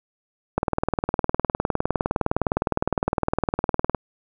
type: click train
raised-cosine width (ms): 1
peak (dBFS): -6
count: 67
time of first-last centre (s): 0.58-3.947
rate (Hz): 19.6
effects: none